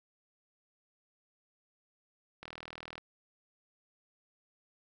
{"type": "click train", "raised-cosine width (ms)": 0.3, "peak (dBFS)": -28, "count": 23, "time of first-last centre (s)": [2.43, 2.98], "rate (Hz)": 40, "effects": []}